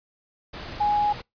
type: tone in noise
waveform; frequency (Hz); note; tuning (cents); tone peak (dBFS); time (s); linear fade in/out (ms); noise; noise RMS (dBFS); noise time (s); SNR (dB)
sine; 830.6; G#5; 0; -19; 0.8-1.13; 10; pink; -37; 0.53-1.22; +15
effects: noise-tail reverb RT60 0.2 s tail -26 dB re dry + resampled to 11025 Hz